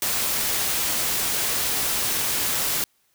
white noise, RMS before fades -24 dBFS, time 0.02-2.84 s, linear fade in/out 0 ms, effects white hiss -66 dBFS RMS until 3.14 s

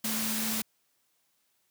sine tone in noise, 219.8 Hz, A3, 2 cents flat, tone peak -34 dBFS, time 0.04-0.62 s, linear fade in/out 5 ms, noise white, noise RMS -32 dBFS, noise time 0.04-0.62 s, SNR -5 dB, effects white hiss -73 dBFS RMS until 1.7 s + high-pass 80 Hz 12 dB/octave

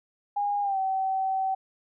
sine tone with pitch glide, 816 to 765.8 Hz, G#5 to G5, -31 to -41 cents, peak -24 dBFS, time 0.36-1.55 s, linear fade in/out 10 ms, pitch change -110 cents, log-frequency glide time 0.62-0.78 s, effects none

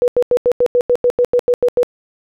sine tone bursts, 488.9 Hz, B4, 18 cents flat, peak -9 dBFS, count 13, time 0.02-1.831 s, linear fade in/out 0 ms, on 59 ms, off 87 ms, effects none

